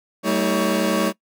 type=tone cluster; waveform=30% pulse; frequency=193.8 / 224.5 / 318.9 / 560 Hz; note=G3 / A3 / D#4 / C#5; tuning=-20 / +35 / +43 / +18 cents; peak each=-21 dBFS; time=0.23-1.13 s; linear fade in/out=50 ms; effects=noise-tail reverb RT60 0.1 s tail -20 dB re dry